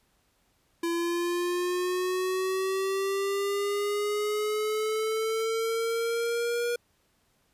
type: linear sweep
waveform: square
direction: up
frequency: 336.9 to 478.8 Hz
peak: -27 dBFS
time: 0.83-6.76 s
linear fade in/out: 5 ms
effects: pink hiss -69 dBFS RMS until 7.53 s + resampled to 32000 Hz